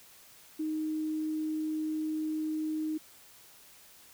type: tone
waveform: sine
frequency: 311.1 Hz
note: D#4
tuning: in tune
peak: -30 dBFS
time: 0.59-2.98 s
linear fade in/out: 10 ms
effects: white hiss -56 dBFS RMS until 4.13 s